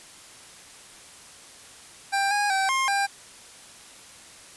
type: tone with pitch steps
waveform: 25% pulse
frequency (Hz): 791 / 821 / 773 / 1064 / 797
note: G5 / G#5 / G5 / C6 / G5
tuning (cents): +15 / -20 / -24 / +29 / +28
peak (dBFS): -18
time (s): 2.12-3.07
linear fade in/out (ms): 20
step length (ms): 190
effects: white hiss -47 dBFS RMS until 4.56 s + resampled to 24000 Hz